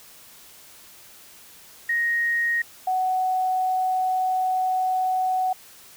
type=tone pair in turn; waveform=sine; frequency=1872 / 745.3 Hz; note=A#6 / F#5; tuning=+7 / +12 cents; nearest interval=octave + major third; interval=1595 cents; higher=first; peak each=-20 / -20 dBFS; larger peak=neither; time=1.89-2.62 / 2.87-5.53 s; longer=second; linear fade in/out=5 ms; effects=white hiss -48 dBFS RMS until 5.96 s